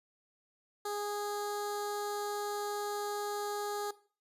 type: tone with notch filter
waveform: 15% pulse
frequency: 412.4 Hz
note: G#4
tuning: 12 cents flat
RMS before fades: -37 dBFS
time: 0.85-3.91 s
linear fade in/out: 5 ms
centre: 2300 Hz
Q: 0.92
effects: noise-tail reverb RT60 0.4 s tail -17 dB re dry + resampled to 32000 Hz